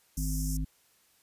harmonic tone, 51.91 Hz, G#1, in tune, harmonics 1 / 3 / 5, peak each -30 / -35 / -38 dBFS, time 0.17-0.65 s, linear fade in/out 10 ms
pink high-pass noise, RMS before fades -40 dBFS, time 0.17-0.57 s, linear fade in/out 2 ms, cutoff 5300 Hz, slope 96 dB/octave
effects white hiss -66 dBFS RMS until 1.22 s + resampled to 32000 Hz

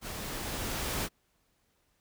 pink noise with level ramp, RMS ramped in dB -40 to -32 dBFS, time 0.01-1.09 s, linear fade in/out 50 ms, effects pink hiss -73 dBFS RMS until 2 s

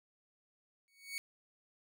sawtooth tone with exponential growth, 2231 Hz, C#7, 11 cents sharp, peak -32 dBFS, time 0.88-1.18 s, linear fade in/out 0 ms, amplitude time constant 64 ms, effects none

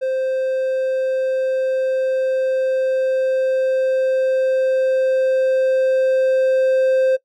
triangle tone with level ramp, 523.3 Hz, C5, in tune, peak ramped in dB -16 to -11 dBFS, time 0.01-7.17 s, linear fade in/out 20 ms, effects noise-tail reverb RT60 0.1 s tail -19 dB re dry

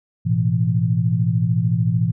sine chord, A suspended second, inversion none, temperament equal with one note detuned, 110 / 123.47 / 167.69 Hz, A2 / B2 / E3, 0 / 0 / +30 cents, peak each -20 dBFS, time 0.25-2.12 s, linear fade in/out 20 ms, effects none

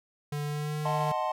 square tone with pitch glide, 146.83 to 151.22 Hz, D3 to D#3, 0 to -49 cents, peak -31 dBFS, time 0.32-1.12 s, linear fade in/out 5 ms, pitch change +51 cents, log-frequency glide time 0.44-0.79 s
triangle chord, D# diminished seventh, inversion none, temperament equal, 622.3 / 740 / 880 / 1046.5 Hz, D#5 / F#5 / A5 / C6, 0 / 0 / 0 / 0 cents, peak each -31 dBFS, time 0.85-1.32 s, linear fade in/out 5 ms
effects none

